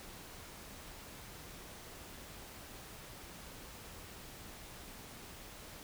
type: silence
effects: pink hiss -51 dBFS RMS until 5.83 s